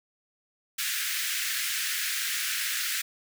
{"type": "high-pass noise", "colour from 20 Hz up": "pink", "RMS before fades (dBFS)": -30, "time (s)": [0.78, 3.02], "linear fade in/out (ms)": 10, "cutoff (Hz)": 1500, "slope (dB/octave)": 48, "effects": []}